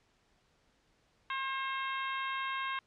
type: harmonic tone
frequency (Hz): 535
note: C5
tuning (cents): +38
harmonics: 2 / 3 / 4 / 5 / 6 / 7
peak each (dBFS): -36 / -40 / -42 / -44 / -46 / -47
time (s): 1.3-2.79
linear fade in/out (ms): 2
effects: pink hiss -71 dBFS RMS until 2.86 s + low-pass 6000 Hz 12 dB/octave